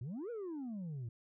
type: exponential two-way sweep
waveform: sine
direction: up then down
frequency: 110 to 493.3 to 110 Hz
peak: -37 dBFS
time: 0.01-1.09 s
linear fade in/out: 5 ms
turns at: 0.3 s
effects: tanh soft clip ceiling -39 dBFS